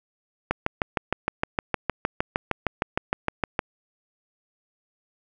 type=click train; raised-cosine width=0.5 ms; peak=-7 dBFS; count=21; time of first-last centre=0.51-3.592 s; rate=6.49 Hz; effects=none